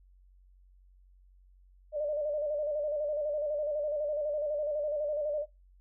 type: tone with vibrato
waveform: sine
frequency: 595 Hz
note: D5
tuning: 22 cents sharp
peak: -29 dBFS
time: 1.92-5.46 s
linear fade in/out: 50 ms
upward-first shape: square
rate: 12 Hz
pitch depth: 46 cents each way
effects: noise-tail reverb RT60 0.2 s tail -18 dB re dry + added 46 Hz sine -57 dBFS peak until 5.8 s